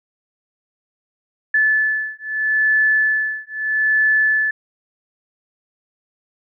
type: beating tone pair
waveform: sine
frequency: 1736 / 1736.78 Hz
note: A6 / A6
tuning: -24 / -23 cents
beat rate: 0.78 Hz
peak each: -18 dBFS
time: 1.54-4.51 s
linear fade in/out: 5 ms
effects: none